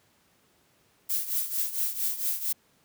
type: noise with tremolo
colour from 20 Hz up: violet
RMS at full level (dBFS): -26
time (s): 1.09-2.53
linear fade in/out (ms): 10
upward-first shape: triangle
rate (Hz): 4.4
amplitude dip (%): 80
effects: pink hiss -65 dBFS RMS until 2.84 s + high-pass 100 Hz 12 dB/octave